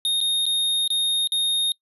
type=tone with dropouts; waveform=square; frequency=3700 Hz; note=A#7; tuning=14 cents flat; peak=-20 dBFS; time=0.05-1.72 s; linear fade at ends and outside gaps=1 ms; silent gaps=0.205-0.212 / 0.456-0.464 / 0.877-0.903 / 1.273-1.32 s; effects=noise-tail reverb RT60 0.1 s tail -26 dB re dry + resampled to 32000 Hz